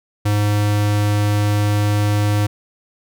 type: tone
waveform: square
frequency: 103.83 Hz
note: G#2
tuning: in tune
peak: -15 dBFS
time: 0.25-2.47 s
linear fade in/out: 10 ms
effects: none